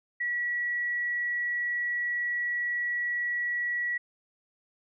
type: tone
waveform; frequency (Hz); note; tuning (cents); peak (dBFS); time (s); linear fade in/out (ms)
sine; 1933; B6; -38; -27; 0.2-3.98; 10
effects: none